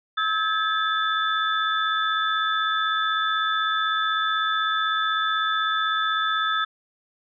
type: tone cluster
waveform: sine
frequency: 1295 / 1611 / 1707 / 3519 Hz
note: E6 / G6 / G#6 / A7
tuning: -31 / +47 / +47 / 0 cents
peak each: -23 / -30 / -29 / -28 dBFS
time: 0.17-6.65 s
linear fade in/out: 10 ms
effects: none